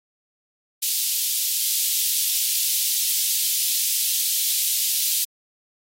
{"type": "high-pass noise", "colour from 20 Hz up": "white", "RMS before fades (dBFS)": -22, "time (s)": [0.82, 5.25], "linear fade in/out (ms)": 10, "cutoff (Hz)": 3100, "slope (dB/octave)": 24, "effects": ["AAC 48 kbps"]}